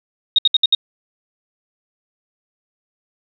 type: tone bursts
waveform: sine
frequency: 3729 Hz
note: A#7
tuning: in tune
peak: -9 dBFS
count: 5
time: 0.36-0.749 s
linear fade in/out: 2 ms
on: 25 ms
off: 66 ms
effects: none